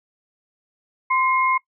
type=tone pair together; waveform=sine; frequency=1038 / 2150 Hz; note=C6 / C7; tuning=-14 / +47 cents; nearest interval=octave + minor second; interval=1261 cents; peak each=-18 / -22 dBFS; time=1.1-1.58 s; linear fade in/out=10 ms; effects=noise-tail reverb RT60 0.1 s tail -21 dB re dry